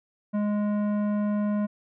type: tone with tanh clipping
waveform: sine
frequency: 207.7 Hz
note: G#3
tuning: in tune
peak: -25 dBFS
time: 0.33-1.67 s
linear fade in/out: 20 ms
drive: 13 dB
effects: none